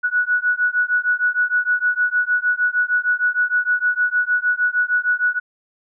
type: beating tone pair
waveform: sine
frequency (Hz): 1467 / 1473.5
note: F#6 / F#6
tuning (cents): -15 / -8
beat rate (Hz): 6.5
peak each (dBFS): -19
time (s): 0.03-5.4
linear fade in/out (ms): 20
effects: none